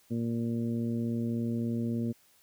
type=harmonic tone; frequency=116.54 Hz; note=A#2; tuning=in tune; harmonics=1 / 2 / 3 / 4 / 5; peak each=-34 / -30 / -40 / -43 / -49 dBFS; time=0.1-2.13 s; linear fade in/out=20 ms; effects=white hiss -64 dBFS RMS until 2.42 s